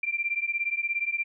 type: beating tone pair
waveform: sine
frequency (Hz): 2357 / 2374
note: D7 / D7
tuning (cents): +6 / +18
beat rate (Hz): 17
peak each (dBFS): -29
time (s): 0.03-1.24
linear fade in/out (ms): 5
effects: none